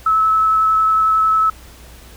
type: tone with vibrato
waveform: sine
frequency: 1300 Hz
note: E6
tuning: 24 cents flat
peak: -11 dBFS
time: 0.06-1.5 s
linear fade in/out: 5 ms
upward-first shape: sine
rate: 11 Hz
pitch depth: 10 cents each way
effects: added 60 Hz sine -40 dBFS peak until 2.16 s + pink hiss -43 dBFS RMS until 2.16 s